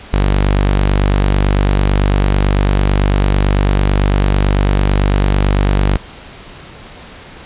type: tone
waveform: sawtooth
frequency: 49 Hz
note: G1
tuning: in tune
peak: -6 dBFS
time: 0.13-5.97 s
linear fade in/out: 0 ms
effects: pink hiss -35 dBFS RMS until 7.45 s + resampled to 8000 Hz